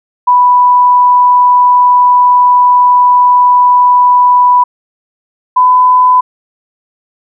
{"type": "tone pair in turn", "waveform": "sine", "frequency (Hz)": [987.8, 1003.9], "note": ["B5", "B5"], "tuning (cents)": [0, 28], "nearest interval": "unison", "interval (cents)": 28, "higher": "second", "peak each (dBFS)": -3, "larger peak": "neither", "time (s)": [[0.27, 4.64], [5.56, 6.21]], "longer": "first", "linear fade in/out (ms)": 10, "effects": []}